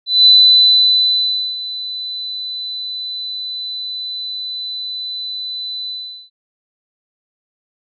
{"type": "tone with ADSR envelope", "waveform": "sine", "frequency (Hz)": 4001, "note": "B7", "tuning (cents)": 22, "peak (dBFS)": -4, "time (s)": [0.06, 6.3], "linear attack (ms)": 200, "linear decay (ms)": 1300, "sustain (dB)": -18, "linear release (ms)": 410, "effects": []}